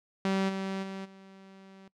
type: tone with level steps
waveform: sawtooth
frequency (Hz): 192.8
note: G3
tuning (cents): -28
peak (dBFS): -22 / -28 / -33 / -46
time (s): 0.25-1.88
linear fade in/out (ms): 2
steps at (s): 0.48 / 0.82 / 1.04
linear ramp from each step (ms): 20
effects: noise-tail reverb RT60 0.1 s tail -21 dB re dry + low-pass 5000 Hz 12 dB/octave